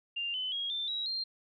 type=tone with pitch steps; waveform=sine; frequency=2794 / 3029 / 3284 / 3561 / 3861 / 4186 Hz; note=F7 / F#7 / G#7 / A7 / B7 / C8; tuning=0 / +40 / -20 / +20 / -40 / 0 cents; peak=-32 dBFS; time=0.16-1.24 s; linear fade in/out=10 ms; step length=180 ms; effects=none